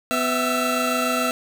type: tone cluster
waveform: 25% pulse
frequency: 250.5 / 657 / 1341 Hz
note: B3 / E5 / E6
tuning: +25 / -6 / +29 cents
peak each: -21 dBFS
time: 0.11-1.31 s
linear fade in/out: 0 ms
effects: none